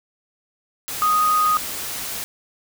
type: tone in noise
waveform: sine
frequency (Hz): 1244.5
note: D#6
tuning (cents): 0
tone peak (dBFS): -15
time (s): 1.02-1.57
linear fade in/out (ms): 0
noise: white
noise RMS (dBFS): -29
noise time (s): 0.88-2.24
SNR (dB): +11
effects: none